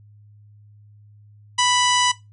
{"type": "harmonic tone", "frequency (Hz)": 988, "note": "B5", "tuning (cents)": 0, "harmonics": [1, 2, 3, 4, 5, 6, 7, 8, 9], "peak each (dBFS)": [-20, -25, -21, -28, -29, -25, -30, -31, -30], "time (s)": [1.58, 2.12], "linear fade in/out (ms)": 10, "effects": ["noise-tail reverb RT60 0.2 s tail -17 dB re dry", "added 104 Hz sine -46 dBFS peak until 2.32 s"]}